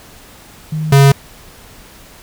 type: tone pair in turn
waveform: sine / square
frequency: 155.56 / 138.59 Hz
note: D#3 / C#3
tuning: 0 / 0 cents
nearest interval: major second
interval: 200 cents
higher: first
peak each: -16 / -5 dBFS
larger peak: second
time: 0.72-0.92 / 0.92-1.12 s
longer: neither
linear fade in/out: 5 ms
effects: pink hiss -40 dBFS RMS until 2.22 s